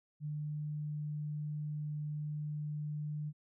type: tone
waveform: sine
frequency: 149.9 Hz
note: D3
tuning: 36 cents sharp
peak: -36 dBFS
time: 0.2-3.33 s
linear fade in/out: 50 ms
effects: none